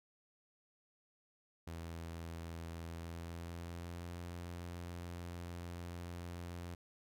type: tone with pitch glide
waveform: sawtooth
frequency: 83.3 to 86.84 Hz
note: E2 to F2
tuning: +19 to -9 cents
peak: -40 dBFS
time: 1.67-6.75 s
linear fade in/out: 5 ms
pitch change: +72 cents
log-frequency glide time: 2.82-4.19 s
effects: none